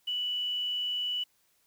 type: tone with quantisation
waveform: sine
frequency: 2960 Hz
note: F#7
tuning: in tune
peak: -29 dBFS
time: 0.07-1.24 s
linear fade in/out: 10 ms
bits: 9
effects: white hiss -70 dBFS RMS until 1.66 s